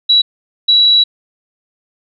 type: tone bursts at uneven times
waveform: sine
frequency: 3912 Hz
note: B7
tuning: 17 cents flat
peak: -6 dBFS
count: 2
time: 0.09-0.22 / 0.68-1.04 s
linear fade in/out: 10 ms
effects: none